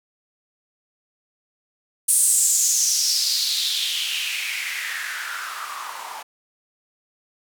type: noise with band-pass filter sweep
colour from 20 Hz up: blue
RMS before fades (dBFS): -23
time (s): 2.08-6.23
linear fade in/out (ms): 10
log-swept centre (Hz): 9400 to 860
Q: 4.5
effects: none